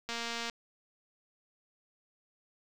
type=click train; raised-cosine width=0.2 ms; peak=-20 dBFS; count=96; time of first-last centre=0.09-0.498 s; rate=233 Hz; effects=9-bit